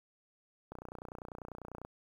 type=click train; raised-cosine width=1 ms; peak=-30 dBFS; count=35; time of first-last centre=0.72-1.85 s; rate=30.1 Hz; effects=10-bit